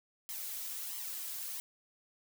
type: noise with flanger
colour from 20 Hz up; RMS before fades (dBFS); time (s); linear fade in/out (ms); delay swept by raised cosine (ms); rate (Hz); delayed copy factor
blue; -41; 0.29-1.6; 0; 0.95 to 3.05; 1.5; +0.75
effects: none